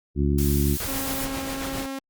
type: harmonic tone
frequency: 71.2 Hz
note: C#2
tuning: 47 cents sharp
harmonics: 1 / 2 / 3 / 4 / 5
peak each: -22 / -25 / -27 / -28 / -29 dBFS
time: 0.15-0.78 s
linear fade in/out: 50 ms
type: noise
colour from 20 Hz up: blue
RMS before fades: -31 dBFS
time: 0.38-1.25 s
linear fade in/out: 5 ms
type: noise with tremolo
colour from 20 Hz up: pink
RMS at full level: -31 dBFS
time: 0.8-1.86 s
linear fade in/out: 2 ms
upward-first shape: sine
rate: 7.4 Hz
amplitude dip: 45%
type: tone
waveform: sawtooth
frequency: 270 Hz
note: C#4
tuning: 45 cents flat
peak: -26 dBFS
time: 0.88-1.99 s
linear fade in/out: 5 ms
effects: Opus 48 kbps